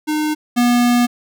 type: tone pair in turn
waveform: square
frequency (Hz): 305.1 / 242.2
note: D#4 / B3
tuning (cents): -34 / -34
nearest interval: major third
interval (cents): 400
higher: first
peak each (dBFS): -17 / -12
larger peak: second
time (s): 0.07-0.35 / 0.56-1.07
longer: second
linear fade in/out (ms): 20
effects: none